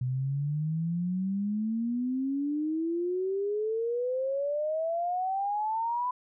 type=exponential sweep; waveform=sine; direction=up; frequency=124.4 to 1005 Hz; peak=-27 dBFS; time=0.01-6.11 s; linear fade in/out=5 ms; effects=none